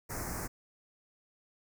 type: band-stop noise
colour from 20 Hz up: pink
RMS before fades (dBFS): -38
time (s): 0.09-0.48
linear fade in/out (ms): 20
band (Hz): 2100 to 5200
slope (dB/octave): 48
effects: none